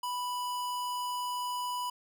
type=tone; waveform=square; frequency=987.8 Hz; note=B5; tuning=in tune; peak=-33 dBFS; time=0.03-1.9 s; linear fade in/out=5 ms; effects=12-bit